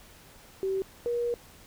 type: tone pair in turn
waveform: sine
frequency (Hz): 384.4 / 476.9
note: G4 / A#4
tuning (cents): -34 / +39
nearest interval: major third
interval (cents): 373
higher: second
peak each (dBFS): -26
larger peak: neither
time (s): 0.63-0.82 / 1.06-1.34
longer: second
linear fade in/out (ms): 0
effects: pink hiss -53 dBFS RMS until 1.66 s